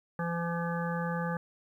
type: harmonic tone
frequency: 170 Hz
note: F3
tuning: 46 cents flat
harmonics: 1 / 3 / 5 / 7 / 9 / 10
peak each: -32 / -37 / -39 / -40 / -42 / -42 dBFS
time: 0.19-1.37 s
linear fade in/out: 2 ms
effects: 11-bit